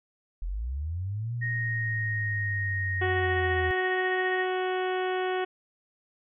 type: linear two-way sweep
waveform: sine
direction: up then down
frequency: 39.39 to 119.9 to 81.5 Hz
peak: -29 dBFS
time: 0.42-3.71 s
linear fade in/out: 0 ms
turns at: 1.34 s
type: tone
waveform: sine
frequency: 1864.7 Hz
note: A#6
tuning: in tune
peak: -29 dBFS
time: 1.41-4.46 s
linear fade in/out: 20 ms
type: harmonic tone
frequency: 370 Hz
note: F#4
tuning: in tune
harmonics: 1 / 2 / 3 / 4 / 5 / 6 / 7 / 8 / 9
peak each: -28 / -32 / -39 / -38 / -38 / -45 / -45 / -45 / -47 dBFS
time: 3.01-5.45 s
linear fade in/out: 10 ms
effects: none